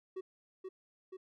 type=tone with echo; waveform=triangle; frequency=376.3 Hz; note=F#4; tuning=29 cents sharp; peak=-36 dBFS; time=0.16-0.21 s; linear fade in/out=10 ms; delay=480 ms; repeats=2; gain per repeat=-3 dB; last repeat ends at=1.17 s; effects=none